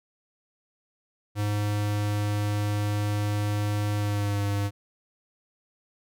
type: tone with pitch glide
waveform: square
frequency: 103.83 to 101.17 Hz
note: G#2 to G#2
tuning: 0 to -45 cents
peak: -25 dBFS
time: 1.35-4.71 s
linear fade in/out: 50 ms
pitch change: -45 cents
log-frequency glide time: 3.97-4.42 s
effects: none